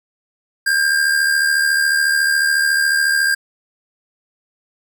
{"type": "tone with amplitude modulation", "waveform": "square", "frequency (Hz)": 1602, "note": "G6", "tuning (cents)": 37, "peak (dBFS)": -12, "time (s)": [0.66, 3.35], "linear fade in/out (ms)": 10, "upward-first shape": "sine", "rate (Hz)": 74, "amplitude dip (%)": 50, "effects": []}